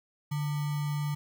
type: tone with sample-and-hold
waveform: sine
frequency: 146.83 Hz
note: D3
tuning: in tune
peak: -28 dBFS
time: 0.31-1.15 s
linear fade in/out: 10 ms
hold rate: 1050 Hz
effects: none